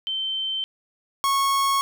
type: tone pair in turn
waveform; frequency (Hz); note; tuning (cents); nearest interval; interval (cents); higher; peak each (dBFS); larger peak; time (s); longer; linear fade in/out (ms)
sine / 45% pulse; 3100 / 1099.5; G7 / C#6; -20 / -14; octave + tritone; 1794; first; -24 / -19; second; 0.07-0.64 / 1.24-1.81; neither; 0
effects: none